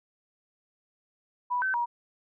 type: tone with pitch steps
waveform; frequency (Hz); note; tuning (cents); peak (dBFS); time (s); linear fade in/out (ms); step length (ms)
sine; 983 / 1535 / 953; B5 / G6 / A#5; -8 / -37 / +38; -25; 1.5-1.86; 20; 120
effects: none